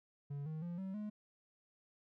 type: tone with pitch steps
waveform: triangle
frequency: 142.2 / 156.87 / 173.06 / 190.91 / 210.6 Hz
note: C#3 / D#3 / F3 / G3 / G#3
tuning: +45 / +14 / -15 / -46 / +24 cents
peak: -38 dBFS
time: 0.3-1.1 s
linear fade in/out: 10 ms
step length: 160 ms
effects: none